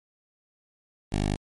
10% pulse tone with notch filter, 50.5 Hz, G#1, 48 cents flat, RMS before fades -26 dBFS, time 1.12-1.36 s, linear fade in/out 5 ms, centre 1300 Hz, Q 1.7, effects MP3 48 kbps

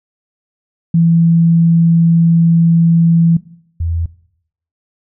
sine tone pair in turn, 166.9 / 83.45 Hz, E3 / E2, +22 / +22 cents, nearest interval octave, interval 1200 cents, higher first, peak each -7 / -14 dBFS, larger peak first, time 0.94-3.37 / 3.8-4.06 s, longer first, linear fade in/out 5 ms, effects noise-tail reverb RT60 0.7 s tail -19 dB re dry

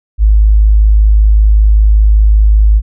sine tone, 52.6 Hz, G#1, 23 cents sharp, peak -3 dBFS, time 0.18-2.82 s, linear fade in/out 50 ms, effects none

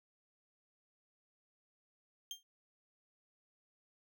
30% pulse tone with exponential decay, 3190 Hz, G7, 30 cents sharp, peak -35 dBFS, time 2.31-2.43 s, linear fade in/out 1 ms, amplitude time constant 25 ms, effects none

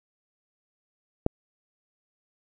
click, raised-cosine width 2 ms, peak -8 dBFS, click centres 1.264 s, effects none

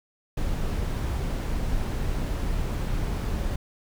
brown noise, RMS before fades -27 dBFS, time 0.37-3.56 s, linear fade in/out 5 ms, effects none

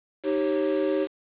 triangle tone cluster, 310.1 / 389 / 546 Hz, D#4 / G4 / C#5, -6 / -13 / -26 cents, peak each -25 / -24 / -25 dBFS, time 0.23-1.08 s, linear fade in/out 50 ms, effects resampled to 8000 Hz + 7-bit

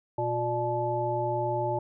harmonic tone with a mistuned harmonic, 119.1 Hz, A#2, 38 cents sharp, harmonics 1 / 3 / 5 / 7, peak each -33 / -32 / -31 / -30 dBFS, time 0.18-1.79 s, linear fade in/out 5 ms, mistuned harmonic 7, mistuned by +63 cents, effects none

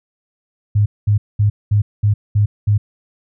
sine tone bursts, 103.83 Hz, G#2, in tune, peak -10 dBFS, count 7, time 0.75-2.78 s, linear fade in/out 10 ms, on 110 ms, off 210 ms, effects none

